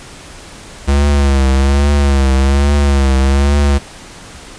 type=tone with vibrato; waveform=square; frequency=69.2 Hz; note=C#2; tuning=2 cents flat; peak=-9 dBFS; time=0.87-3.79 s; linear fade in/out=20 ms; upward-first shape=triangle; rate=1.2 Hz; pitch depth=80 cents each way; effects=pink hiss -34 dBFS RMS until 4.58 s + resampled to 22050 Hz